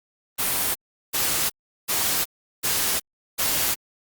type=noise bursts; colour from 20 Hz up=white; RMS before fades=-23 dBFS; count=5; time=0.38-3.75 s; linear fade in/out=20 ms; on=370 ms; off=380 ms; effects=Opus 32 kbps